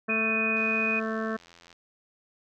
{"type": "harmonic tone", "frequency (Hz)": 221, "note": "A3", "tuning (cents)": 8, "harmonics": [1, 2, 3, 5, 6, 7, 8], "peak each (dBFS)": [-31, -34, -36, -38, -39, -39, -40], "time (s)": [0.08, 1.37], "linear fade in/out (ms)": 10}
{"type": "tone", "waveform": "sine", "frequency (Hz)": 2489, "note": "D#7", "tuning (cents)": 0, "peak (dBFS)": -25, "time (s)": [0.09, 1], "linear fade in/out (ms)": 10}
{"type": "click train", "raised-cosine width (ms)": 0.2, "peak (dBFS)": -34, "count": 100, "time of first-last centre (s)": [0.57, 1.728], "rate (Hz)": 85.5}
{"effects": []}